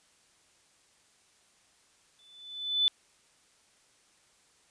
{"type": "tone with exponential growth", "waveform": "sine", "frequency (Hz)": 3500, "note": "A7", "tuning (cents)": -10, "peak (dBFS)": -20, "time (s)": [2.19, 2.88], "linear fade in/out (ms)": 0, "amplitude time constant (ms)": 150, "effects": ["white hiss -65 dBFS RMS until 4.7 s", "resampled to 22050 Hz"]}